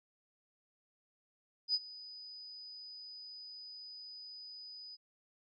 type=tone with ADSR envelope; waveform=sine; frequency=4978 Hz; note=D#8; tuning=in tune; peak=-27 dBFS; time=1.68-4.97 s; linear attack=62 ms; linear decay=42 ms; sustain=-20 dB; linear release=29 ms; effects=AAC 32 kbps